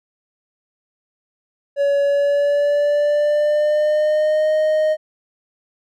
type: tone with pitch glide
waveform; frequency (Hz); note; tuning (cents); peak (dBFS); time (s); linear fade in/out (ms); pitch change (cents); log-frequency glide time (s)
triangle; 565 to 619.7; C#5 to D#5; +33 to -7; -12; 1.76-4.97; 50; +160; 2.02-4.52
effects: none